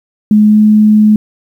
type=tone with pitch glide; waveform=sine; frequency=211.6 to 213.1 Hz; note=G#3 to G#3; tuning=+33 to +45 cents; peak=-3 dBFS; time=0.31-1.16 s; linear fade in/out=2 ms; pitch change=+12 cents; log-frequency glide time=0.48-0.57 s; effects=7-bit